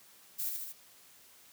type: noise with echo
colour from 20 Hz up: violet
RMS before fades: -35 dBFS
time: 0.38-0.5 s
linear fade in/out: 20 ms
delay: 77 ms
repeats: 3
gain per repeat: -3 dB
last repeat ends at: 0.731 s
effects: white hiss -59 dBFS RMS until 1.52 s + high-pass 80 Hz 12 dB/octave